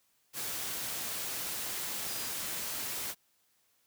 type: tone in noise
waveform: sine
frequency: 4900 Hz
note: D#8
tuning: 27 cents flat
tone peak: -46 dBFS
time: 2.06-2.32 s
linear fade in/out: 50 ms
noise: white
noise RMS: -37 dBFS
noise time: 0.33-3.15 s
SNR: -12 dB
effects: white hiss -72 dBFS RMS until 3.86 s + high-pass 60 Hz 12 dB/octave